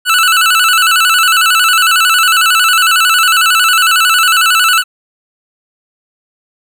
25% pulse tone with vibrato, 1396.9 Hz, F6, in tune, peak -3 dBFS, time 0.05-4.84 s, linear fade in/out 50 ms, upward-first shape square, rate 11 Hz, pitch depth 94 cents each way, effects none

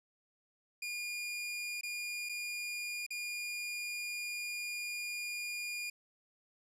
sawtooth tone with dropouts, 2426 Hz, D#7, 44 cents flat, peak -34 dBFS, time 0.82-5.9 s, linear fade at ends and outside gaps 5 ms, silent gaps 1.811-1.832 / 2.29-2.293 / 3.065-3.105 s, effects low-pass 12000 Hz 12 dB/octave

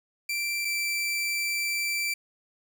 sawtooth tone pair in turn, 2349 / 2338 Hz, D7 / D7, 0 / -8 cents, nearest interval unison, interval 8 cents, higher first, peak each -24 / -23 dBFS, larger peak second, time 0.29-0.65 / 0.65-2.14 s, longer second, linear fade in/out 5 ms, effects none

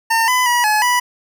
25% pulse tone with pitch steps, 908 / 1004 / 967 / 851 / 982 Hz, A#5 / B5 / B5 / G#5 / B5, -46 / +28 / -37 / +42 / -10 cents, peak -9 dBFS, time 0.1-1 s, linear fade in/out 10 ms, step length 180 ms, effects none

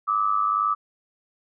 sine tone pair together, 1174.7 / 1276.6 Hz, D6 / D#6, 0 / +44 cents, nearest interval minor second, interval 144 cents, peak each -22 / -23 dBFS, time 0.07-0.75 s, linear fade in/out 20 ms, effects none

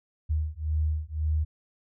sine beating tone pair, 76.4 / 78.3 Hz, D#2 / D#2, -31 / +11 cents, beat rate 1.9 Hz, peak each -28 dBFS, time 0.29-1.45 s, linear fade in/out 20 ms, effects none

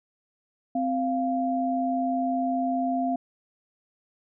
sine tone pair together, 260 / 694.8 Hz, C4 / F5, -11 / -9 cents, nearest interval octave + perfect fourth, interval 1702 cents, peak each -26 / -26 dBFS, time 0.75-3.16 s, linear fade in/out 5 ms, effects none

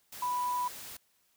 sine tone in noise, 987.8 Hz, B5, in tune, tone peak -29 dBFS, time 0.22-0.68 s, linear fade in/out 5 ms, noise white, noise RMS -45 dBFS, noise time 0.12-0.97 s, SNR +13 dB, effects white hiss -71 dBFS RMS until 1.36 s

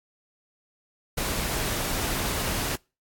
pink noise, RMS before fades -28 dBFS, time 1.17-2.76 s, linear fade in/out 10 ms, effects noise-tail reverb RT60 0.3 s tail -26 dB re dry + AAC 64 kbps

